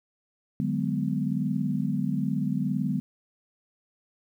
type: chord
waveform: sine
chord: G# half-diminished seventh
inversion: second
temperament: just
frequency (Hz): 149.51 / 186.89 / 207.7 / 249.2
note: D3 / F#3 / G#3 / B3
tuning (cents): +31 / +18 / 0 / +16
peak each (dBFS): -30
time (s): 0.6-3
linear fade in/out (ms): 0
effects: 10-bit